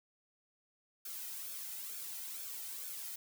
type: noise with flanger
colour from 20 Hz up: blue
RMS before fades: -44 dBFS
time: 1.05-3.16 s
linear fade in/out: 5 ms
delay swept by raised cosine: 1 to 1.81 ms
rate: 2.2 Hz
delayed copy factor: -0.55
effects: none